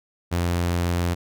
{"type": "tone", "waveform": "sawtooth", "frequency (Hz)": 86.9, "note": "F2", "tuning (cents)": -8, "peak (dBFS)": -17, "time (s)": [0.31, 1.15], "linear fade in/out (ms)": 20, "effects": []}